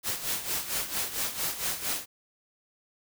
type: noise with tremolo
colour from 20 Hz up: white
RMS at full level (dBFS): -29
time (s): 0.03-2.06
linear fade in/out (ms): 50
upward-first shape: sine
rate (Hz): 4.4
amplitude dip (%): 70
effects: none